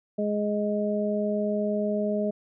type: harmonic tone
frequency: 208.4 Hz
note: G#3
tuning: 6 cents sharp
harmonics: 1 / 2 / 3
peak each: -27 / -30 / -28 dBFS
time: 0.18-2.31 s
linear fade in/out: 10 ms
effects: none